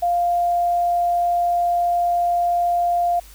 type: tone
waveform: sine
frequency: 698.5 Hz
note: F5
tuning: in tune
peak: -16 dBFS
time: 0.02-3.2 s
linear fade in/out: 10 ms
effects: added 50 Hz sine -43 dBFS peak until 3.34 s + white hiss -47 dBFS RMS until 3.34 s